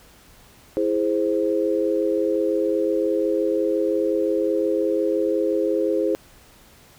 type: chord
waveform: sine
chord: E augmented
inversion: none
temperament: equal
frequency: 329.6 / 415.3 / 523.3 Hz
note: E4 / G#4 / B#4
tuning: 0 / 0 / 0 cents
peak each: -23 dBFS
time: 0.77-6.15 s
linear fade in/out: 0 ms
effects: pink hiss -51 dBFS RMS until 6.98 s